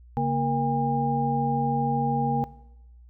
sine tone cluster, 140.8 / 233.7 / 470.6 / 807 Hz, C#3 / A#3 / A#4 / G#5, +27 / +5 / +16 / -50 cents, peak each -27 / -28 / -32 / -26 dBFS, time 0.17-2.44 s, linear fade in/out 0 ms, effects noise-tail reverb RT60 0.9 s tail -19 dB re dry + added 60 Hz sine -47 dBFS peak until 3.09 s

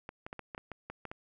clicks, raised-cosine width 0.5 ms, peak -26 dBFS, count 10, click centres 0.091 / 0.265 / 0.329 / 0.393 / 0.548 / 0.579 / 0.717 / 0.9 / 1.053 / 1.115 s, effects none

